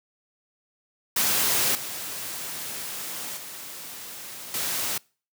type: noise with level steps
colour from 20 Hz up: white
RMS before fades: -23 / -34 / -39 / -28 dBFS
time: 1.16-4.98 s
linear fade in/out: 5 ms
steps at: 1.75 / 3.37 / 4.54 s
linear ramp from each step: 2 ms
effects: noise-tail reverb RT60 0.4 s tail -26 dB re dry + high-pass 100 Hz 12 dB/octave